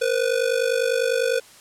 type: ring-modulated tone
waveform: square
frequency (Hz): 493.9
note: B4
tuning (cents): 0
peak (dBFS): -17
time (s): 0.01-1.4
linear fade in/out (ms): 10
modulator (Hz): 25
effects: white hiss -48 dBFS RMS until 1.6 s + low-pass 10000 Hz 12 dB/octave